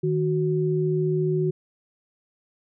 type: tone pair together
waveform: sine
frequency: 155.68 / 370 Hz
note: D#3 / F#4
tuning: +1 / 0 cents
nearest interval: octave + minor third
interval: 1499 cents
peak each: -23 dBFS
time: 0.03-1.51 s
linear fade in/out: 10 ms
effects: none